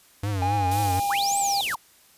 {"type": "tone with vibrato", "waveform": "square", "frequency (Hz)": 98, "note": "G2", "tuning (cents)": 0, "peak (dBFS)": -25, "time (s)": [0.23, 1], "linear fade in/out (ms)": 5, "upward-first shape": "triangle", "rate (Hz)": 3.9, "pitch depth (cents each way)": 140}
{"type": "tone with pitch glide", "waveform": "triangle", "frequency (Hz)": [817, 799.3], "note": ["G#5", "G5"], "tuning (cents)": [-29, 33], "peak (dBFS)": -21, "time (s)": [0.42, 1.61], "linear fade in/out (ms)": 2, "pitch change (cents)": -38, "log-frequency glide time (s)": [0.78, 1.22]}
{"type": "band-stop noise", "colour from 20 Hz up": "white", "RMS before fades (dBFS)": -34, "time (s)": [0.71, 1.75], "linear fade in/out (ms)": 5, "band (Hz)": [920, 2800], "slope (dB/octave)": 48}
{"type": "linear two-way sweep", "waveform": "sine", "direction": "up then down", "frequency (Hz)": [645, 8260, 753], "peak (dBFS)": -25, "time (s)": [1.09, 1.76], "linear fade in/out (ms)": 10, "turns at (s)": 1.38}
{"effects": ["white hiss -56 dBFS RMS until 2.17 s", "resampled to 32000 Hz"]}